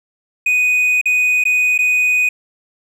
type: tone with dropouts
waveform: triangle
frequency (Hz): 2489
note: D#7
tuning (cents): 0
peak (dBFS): -10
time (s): 0.46-2.29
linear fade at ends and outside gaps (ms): 5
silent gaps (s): 1.014-1.056 / 1.439-1.452 / 1.779-1.788
effects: none